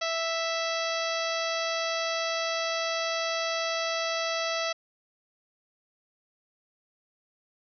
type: harmonic tone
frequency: 659.3 Hz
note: E5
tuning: in tune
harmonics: 1 / 2 / 3 / 4 / 5 / 6 / 7 / 8 / 9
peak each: -31 / -34 / -36 / -37 / -38 / -39 / -39 / -40 / -41 dBFS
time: 0.01-4.73 s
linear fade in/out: 10 ms
effects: none